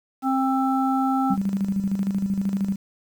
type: harmonic tone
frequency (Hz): 265.1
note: C4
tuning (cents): +23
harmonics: 1 / 3 / 5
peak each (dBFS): -21 / -24 / -28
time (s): 0.22-1.37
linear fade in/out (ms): 50
type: tone with tremolo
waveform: sine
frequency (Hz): 196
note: G3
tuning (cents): 0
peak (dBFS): -19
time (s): 1.3-2.76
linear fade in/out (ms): 5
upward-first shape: square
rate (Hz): 13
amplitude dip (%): 55
effects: 8-bit